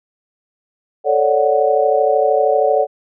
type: chord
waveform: sine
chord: D major seventh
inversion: second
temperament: equal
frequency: 440 / 554.4 / 587.3 / 740 Hz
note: A4 / C#5 / D5 / F#5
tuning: 0 / 0 / 0 / 0 cents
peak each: -17 dBFS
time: 1.04-2.87 s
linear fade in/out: 50 ms
effects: none